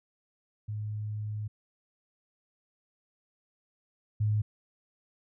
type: tone pair in turn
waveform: sine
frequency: 106.1 / 106.1 Hz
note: G#2 / G#2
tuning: +38 / +38 cents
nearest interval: unison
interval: 0 cents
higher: neither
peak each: -32 / -24 dBFS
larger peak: second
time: 0.68-1.48 / 4.2-4.42 s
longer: first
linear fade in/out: 10 ms
effects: none